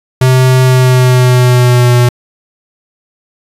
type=tone with pitch glide; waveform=square; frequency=129 to 122.32 Hz; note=C3 to B2; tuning=-24 to -16 cents; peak=-5 dBFS; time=0.21-2.09 s; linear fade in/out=5 ms; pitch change=-92 cents; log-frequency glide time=0.64-1.93 s; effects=resampled to 32000 Hz